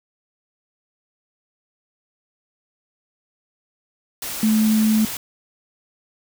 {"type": "tone in noise", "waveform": "sine", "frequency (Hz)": 217.9, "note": "A3", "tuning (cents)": -17, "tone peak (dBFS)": -14, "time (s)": [4.43, 5.05], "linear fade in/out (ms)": 2, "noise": "white", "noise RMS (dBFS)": -29, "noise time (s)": [4.22, 5.17], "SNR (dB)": 12, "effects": []}